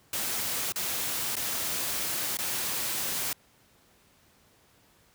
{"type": "noise with dropouts", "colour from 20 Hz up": "white", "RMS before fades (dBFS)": -31, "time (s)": [0.13, 3.33], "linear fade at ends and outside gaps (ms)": 2, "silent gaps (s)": [[0.722, 0.759], [1.355, 1.366], [2.371, 2.387]], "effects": ["pink hiss -62 dBFS RMS until 5.14 s", "high-pass 60 Hz 12 dB/octave"]}